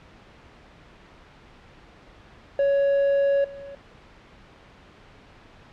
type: tone with level steps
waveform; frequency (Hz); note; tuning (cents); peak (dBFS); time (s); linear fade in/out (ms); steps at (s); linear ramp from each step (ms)
triangle; 558; C#5; +11; -16 / -35; 2.59-3.75; 2; 3.44; 5
effects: pink hiss -50 dBFS RMS until 5.72 s + low-pass 3000 Hz 12 dB/octave